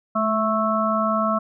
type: harmonic tone with a mistuned harmonic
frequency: 219.5 Hz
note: A3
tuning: 4 cents flat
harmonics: 1 / 3 / 5 / 6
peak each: -24 / -24 / -24 / -24 dBFS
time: 0.15-1.39 s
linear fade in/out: 10 ms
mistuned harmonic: 1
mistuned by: -28 cents
effects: none